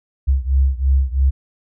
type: beating tone pair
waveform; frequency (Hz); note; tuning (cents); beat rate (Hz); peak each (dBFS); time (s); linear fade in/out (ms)
sine; 66 / 69; C2 / C#2; +16 / -7; 3; -15 / -17; 0.27-1.31; 20
effects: none

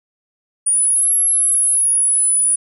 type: exponential two-way sweep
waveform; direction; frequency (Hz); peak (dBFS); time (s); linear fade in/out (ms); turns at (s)
sine; up then down; 9397 to 11240 to 9740; -12; 0.66-2.56; 10; 1.13
effects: none

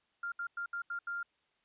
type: tone bursts at uneven times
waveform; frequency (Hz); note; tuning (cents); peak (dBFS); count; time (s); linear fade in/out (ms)
sine; 1396.9; F6; 0; -35; 6; 0.23-0.32 / 0.39-0.47 / 0.57-0.66 / 0.73-0.82 / 0.9-0.99 / 1.07-1.23; 5
effects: white hiss -75 dBFS RMS until 1.64 s + resampled to 8000 Hz

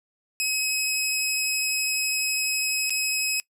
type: tone with dropouts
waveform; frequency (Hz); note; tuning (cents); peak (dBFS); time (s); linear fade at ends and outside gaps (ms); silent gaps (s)
15% pulse; 2552; D#7; +43; -16; 0.4-3.4; 0; 2.896-2.905
effects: noise-tail reverb RT60 0.1 s tail -22 dB re dry

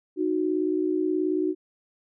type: tone pair together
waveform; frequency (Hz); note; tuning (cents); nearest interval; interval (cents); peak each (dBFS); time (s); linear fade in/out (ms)
sine; 309.8 / 368.4; D#4 / F#4; -7 / -7; minor third; 300; -25; 0.16-1.55; 50
effects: none

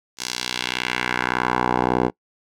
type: tone with band-pass filter sweep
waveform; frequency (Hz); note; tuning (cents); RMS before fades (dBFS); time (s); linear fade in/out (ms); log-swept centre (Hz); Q
10% pulse; 61.74; B1; 0; -23; 0.17-2.11; 50; 6000 to 530; 1.4
effects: noise-tail reverb RT60 0.1 s tail -23 dB re dry

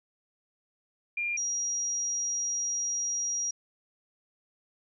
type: tone pair in turn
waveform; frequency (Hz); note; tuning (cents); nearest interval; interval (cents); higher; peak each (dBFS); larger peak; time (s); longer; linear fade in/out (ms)
sine; 2400 / 5720; D7 / F8; +37 / +41; octave + minor third; 1504; second; -28; neither; 1.17-1.37 / 1.37-3.51; second; 5
effects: none

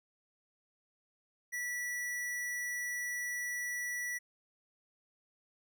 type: tone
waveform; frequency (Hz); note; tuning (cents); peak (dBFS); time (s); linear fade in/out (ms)
square; 1950; B6; -23; -36; 1.52-4.19; 20
effects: none

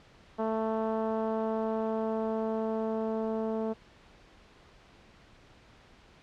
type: tone with low-pass filter sweep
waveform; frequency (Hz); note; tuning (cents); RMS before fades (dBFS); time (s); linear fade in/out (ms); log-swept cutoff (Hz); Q
10% pulse; 221.2; A3; +9; -31; 0.38-3.74; 20; 830 to 520; 0.95
effects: pink hiss -57 dBFS RMS until 6.22 s + low-pass 4000 Hz 12 dB/octave

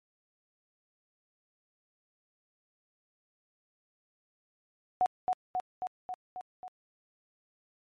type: tone with echo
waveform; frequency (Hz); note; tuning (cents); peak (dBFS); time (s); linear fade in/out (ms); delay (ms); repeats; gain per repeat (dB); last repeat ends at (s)
sine; 736; F#5; -9; -22; 5.01-5.06; 0; 270; 6; -3; 6.68
effects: MP3 48 kbps

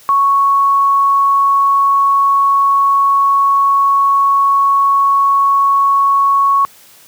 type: tone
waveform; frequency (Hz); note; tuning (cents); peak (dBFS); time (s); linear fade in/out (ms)
sine; 1108.7; C#6; 0; -8; 0.09-6.65; 0
effects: white hiss -43 dBFS RMS until 7.07 s + high-pass 80 Hz 12 dB/octave

